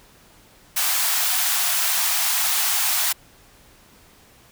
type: high-pass noise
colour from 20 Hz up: white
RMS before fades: -21 dBFS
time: 0.76-3.13 s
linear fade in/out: 10 ms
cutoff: 660 Hz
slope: 96 dB/octave
effects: pink hiss -52 dBFS RMS until 4.51 s